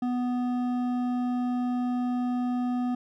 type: tone with hard clipping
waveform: sine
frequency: 247.2 Hz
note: B3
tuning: 2 cents sharp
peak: -27 dBFS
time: 0.02-2.95 s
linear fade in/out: 5 ms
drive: 9 dB
effects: none